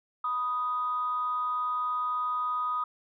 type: tone pair together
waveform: sine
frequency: 987.8 / 1244.5 Hz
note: B5 / D#6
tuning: 0 / 0 cents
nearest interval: major third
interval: 400 cents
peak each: -35 / -27 dBFS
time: 0.24-2.84 s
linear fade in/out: 5 ms
effects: tanh soft clip ceiling -20 dBFS